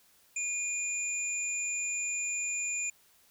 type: tone pair together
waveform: sine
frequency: 2446 / 7117 Hz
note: D#7 / A8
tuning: -30 / +19 cents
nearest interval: octave + tritone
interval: 1849 cents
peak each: -34 / -33 dBFS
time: 0.36-2.9 s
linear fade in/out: 5 ms
effects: white hiss -64 dBFS RMS until 3.3 s